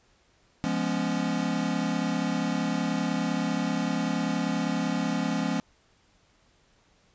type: chord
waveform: square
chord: C# dominant seventh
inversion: first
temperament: equal with one note detuned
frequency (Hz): 172.21 / 207.7 / 246.9 / 277.2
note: E#3 / G#3 / B3 / C#4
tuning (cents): -24 / 0 / 0 / 0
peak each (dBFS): -32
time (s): 0.64-5.6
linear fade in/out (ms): 0
effects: pink hiss -64 dBFS RMS until 7.14 s + resampled to 16000 Hz